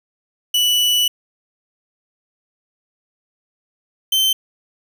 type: tone pair in turn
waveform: 40% pulse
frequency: 2960 / 3097 Hz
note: F#7 / G7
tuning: 0 / -22 cents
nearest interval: minor second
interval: 78 cents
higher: second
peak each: -13 dBFS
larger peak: neither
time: 0.54-1.08 / 4.12-4.33 s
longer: first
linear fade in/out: 5 ms
effects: none